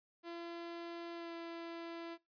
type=tone with pitch glide; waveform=sawtooth; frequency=340 to 335.7 Hz; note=F4 to E4; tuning=-46 to +32 cents; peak=-40 dBFS; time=0.23-2.18 s; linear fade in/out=50 ms; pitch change=-22 cents; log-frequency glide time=1.14-1.33 s; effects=noise-tail reverb RT60 0.2 s tail -22 dB re dry + resampled to 11025 Hz